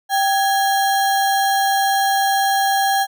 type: tone with sample-and-hold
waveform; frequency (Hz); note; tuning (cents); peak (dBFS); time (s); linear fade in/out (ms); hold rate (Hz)
sine; 784; G5; 0; -14; 0.09-3.07; 50; 2450
effects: none